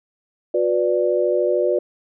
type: chord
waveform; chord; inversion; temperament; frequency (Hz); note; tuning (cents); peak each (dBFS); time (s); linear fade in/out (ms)
sine; B minor; second; equal with one note detuned; 362 / 493.9 / 587.3; F#4 / B4 / D5; -38 / 0 / 0; -20 / -21 / -20; 0.54-1.79; 5
effects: none